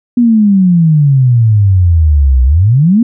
sine exponential two-way sweep, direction down then up, 246.2 to 61.7 to 246.2 Hz, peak -4 dBFS, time 0.17-3.03 s, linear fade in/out 5 ms, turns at 2.44 s, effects none

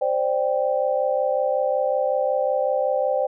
sine chord, C suspended second, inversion none, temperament just, 523.3 / 588.7 / 784.9 Hz, C5 / D5 / G5, 0 / +4 / +2 cents, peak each -22 / -23 / -26 dBFS, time 0.01-3.27 s, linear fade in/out 10 ms, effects none

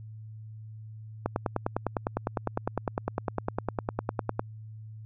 click train, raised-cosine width 1 ms, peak -13 dBFS, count 32, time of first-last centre 1.26-4.394 s, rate 9.89 Hz, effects added 109 Hz sine -41 dBFS peak until 5.05 s

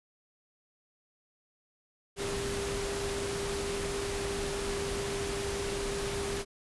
sine tone in noise, 399.2 Hz, G4, 32 cents sharp, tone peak -34 dBFS, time 2.16-6.45 s, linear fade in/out 50 ms, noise pink, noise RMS -36 dBFS, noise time 2.16-6.45 s, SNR -1 dB, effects resampled to 24000 Hz

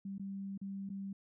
sine tone with dropouts, 196 Hz, G3, in tune, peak -39 dBFS, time 0.05-1.13 s, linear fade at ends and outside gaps 5 ms, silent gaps 0.182-0.195 / 0.577-0.614 / 0.892-0.9 s, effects none

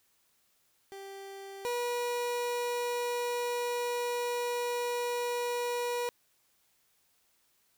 30% pulse tone pair in turn, 392 / 483.8 Hz, G4 / B4, 0 / -36 cents, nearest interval major third, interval 364 cents, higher second, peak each -40 / -28 dBFS, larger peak second, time 0.92-1.65 / 1.65-6.09 s, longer second, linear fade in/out 0 ms, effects white hiss -71 dBFS RMS until 7.77 s

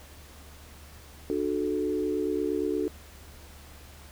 sine tone cluster, 298.2 / 366.3 / 435.2 Hz, D4 / F#4 / A4, +27 / -17 / -19 cents, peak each -30 dBFS, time 1.3-2.88 s, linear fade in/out 0 ms, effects added 73 Hz sine -49 dBFS peak until 4.11 s + pink hiss -51 dBFS RMS until 4.11 s

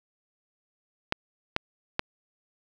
clicks, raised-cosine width 0.3 ms, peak -8 dBFS, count 3, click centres 1.124 / 1.564 / 1.994 s, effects none

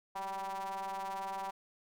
square ring-modulated tone, 98 Hz, G2, in tune, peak -35 dBFS, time 0.15-1.51 s, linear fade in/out 10 ms, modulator 873 Hz, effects none

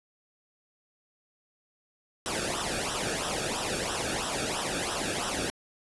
pink noise with flanger, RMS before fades -31 dBFS, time 2.26-5.5 s, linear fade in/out 0 ms, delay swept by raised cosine 0.44 to 1.01 ms, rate 3 Hz, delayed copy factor -0.75, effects resampled to 24000 Hz

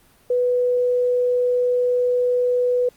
sine tone, 493.9 Hz, B4, in tune, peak -16 dBFS, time 0.3-2.89 s, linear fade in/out 5 ms, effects pink hiss -55 dBFS RMS until 2.96 s + Opus 32 kbps

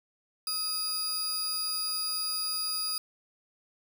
sawtooth tone pair together, 1273 / 4859 Hz, D#6 / D#8, +39 / -42 cents, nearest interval octave + major seventh, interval 2319 cents, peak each -38 / -27 dBFS, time 0.47-2.98 s, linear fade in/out 2 ms, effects none

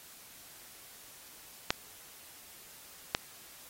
clicks, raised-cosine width 0.2 ms, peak -8 / -8 dBFS, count 2, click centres 1.705 / 3.149 s, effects white hiss -53 dBFS RMS until 3.69 s + AAC 48 kbps

